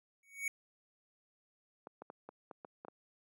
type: tone with exponential growth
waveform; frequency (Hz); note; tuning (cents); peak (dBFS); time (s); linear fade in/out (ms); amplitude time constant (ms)
square; 2236; C#7; +14; -32; 0.23-0.48; 2; 53
type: clicks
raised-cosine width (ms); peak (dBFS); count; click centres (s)
1; -32; 8; 1.871 / 2.02 / 2.101 / 2.29 / 2.512 / 2.648 / 2.849 / 2.883
effects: high-pass 300 Hz 12 dB/octave